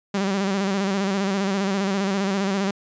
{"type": "tone with vibrato", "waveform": "sawtooth", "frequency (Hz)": 195.8, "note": "G3", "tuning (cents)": -2, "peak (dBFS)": -17, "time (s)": [0.14, 2.71], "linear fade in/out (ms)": 5, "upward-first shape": "square", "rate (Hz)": 15, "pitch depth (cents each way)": 47, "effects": ["resampled to 16000 Hz"]}